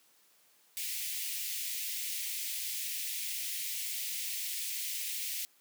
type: high-pass noise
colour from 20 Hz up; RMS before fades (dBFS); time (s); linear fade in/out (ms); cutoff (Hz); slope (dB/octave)
white; -37; 0.77-5.45; 0; 2000; 48
effects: white hiss -66 dBFS RMS until 5.6 s + high-pass 200 Hz 12 dB/octave